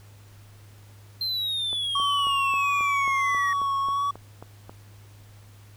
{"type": "exponential sweep", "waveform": "triangle", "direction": "down", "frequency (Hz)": [4166, 1864.7], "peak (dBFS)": -24, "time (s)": [1.21, 3.53], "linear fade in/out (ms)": 2}
{"type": "click train", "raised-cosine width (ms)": 1, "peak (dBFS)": -26, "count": 12, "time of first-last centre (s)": [1.73, 4.695], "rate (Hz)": 3.71}
{"type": "tone with vibrato", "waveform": "triangle", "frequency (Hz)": 1118, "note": "C#6", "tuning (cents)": 14, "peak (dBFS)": -21, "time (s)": [1.95, 4.11], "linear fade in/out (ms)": 5, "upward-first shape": "sine", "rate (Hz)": 1.5, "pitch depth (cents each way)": 26}
{"effects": ["added 102 Hz sine -47 dBFS peak until 5.76 s", "pink hiss -56 dBFS RMS until 5.76 s"]}